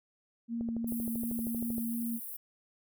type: tone with vibrato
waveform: sine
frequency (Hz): 231.3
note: A#3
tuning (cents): -13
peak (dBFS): -32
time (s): 0.48-2.2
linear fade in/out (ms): 50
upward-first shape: triangle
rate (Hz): 2.8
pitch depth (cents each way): 15
type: click train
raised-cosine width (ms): 2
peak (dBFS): -29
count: 16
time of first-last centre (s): 0.61-1.782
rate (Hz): 12.8
type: high-pass noise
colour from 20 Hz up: white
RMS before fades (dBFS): -42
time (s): 0.87-2.37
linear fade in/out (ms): 10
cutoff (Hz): 10000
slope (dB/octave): 48
effects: none

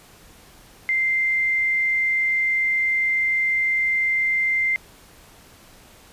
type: tone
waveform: sine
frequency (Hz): 2089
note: C7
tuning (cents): -3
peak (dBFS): -18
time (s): 0.89-4.76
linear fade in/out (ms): 0
effects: pink hiss -49 dBFS RMS until 6.12 s + resampled to 32000 Hz

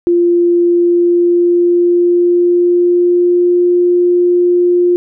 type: tone with pitch glide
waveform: sine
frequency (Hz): 347 to 353.3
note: F4 to F4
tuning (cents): -11 to +20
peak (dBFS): -7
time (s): 0.07-4.96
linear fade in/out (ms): 0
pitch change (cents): +31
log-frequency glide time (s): 0.64-3.62
effects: none

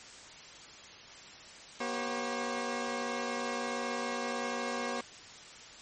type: tone cluster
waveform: 15% pulse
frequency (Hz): 240.3 / 385.8 / 542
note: B3 / G4 / C#5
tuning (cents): -47 / -28 / -39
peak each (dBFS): -30 / -34 / -31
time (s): 1.8-5.01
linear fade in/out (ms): 5
effects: white hiss -50 dBFS RMS until 5.81 s + MP3 32 kbps

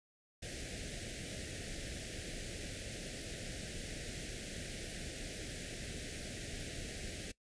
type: band-stop noise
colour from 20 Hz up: pink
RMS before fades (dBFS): -44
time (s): 0.42-7.32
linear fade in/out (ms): 10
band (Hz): 670 to 1600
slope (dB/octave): 48
effects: noise-tail reverb RT60 0.1 s tail -20 dB re dry + resampled to 22050 Hz

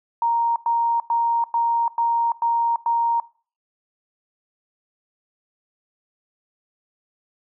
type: tone bursts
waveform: sine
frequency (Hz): 932.3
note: A#5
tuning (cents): 0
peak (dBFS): -17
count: 7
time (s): 0.22-3.2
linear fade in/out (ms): 2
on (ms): 340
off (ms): 100
effects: noise-tail reverb RT60 0.4 s tail -21 dB re dry

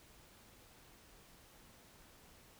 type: silence
effects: pink hiss -62 dBFS RMS until 2.59 s

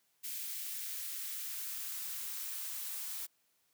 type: noise with high-pass filter sweep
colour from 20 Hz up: blue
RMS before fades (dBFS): -41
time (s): 0.23-3.27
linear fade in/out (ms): 20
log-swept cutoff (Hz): 2100 to 780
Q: 1.1
effects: white hiss -75 dBFS RMS until 3.73 s + high-pass 80 Hz 12 dB/octave

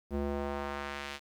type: tone with band-pass filter sweep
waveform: square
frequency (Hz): 70.9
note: C#2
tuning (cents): +40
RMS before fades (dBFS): -36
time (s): 0.1-1.2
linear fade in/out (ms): 50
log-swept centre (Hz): 300 to 3200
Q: 0.89
effects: 10-bit

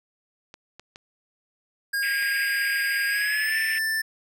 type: clicks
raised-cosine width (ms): 0.2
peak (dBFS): -25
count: 4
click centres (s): 0.541 / 0.796 / 0.959 / 2.225
type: tone with pitch glide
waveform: square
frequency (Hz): 1624 to 1771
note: G#6 to A6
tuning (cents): -39 to +11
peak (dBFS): -24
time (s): 1.93-4.02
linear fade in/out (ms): 10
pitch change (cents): +150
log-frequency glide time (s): 3.08-3.57
type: band-pass noise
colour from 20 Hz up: white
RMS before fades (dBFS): -32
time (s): 2.02-3.79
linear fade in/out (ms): 10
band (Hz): 1800 to 2600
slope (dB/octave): 48
effects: none

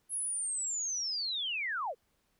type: linear sweep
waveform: sine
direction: down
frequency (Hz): 10790 to 416.4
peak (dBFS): -32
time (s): 0.09-1.95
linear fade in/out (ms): 50
effects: pink hiss -75 dBFS RMS until 2.39 s

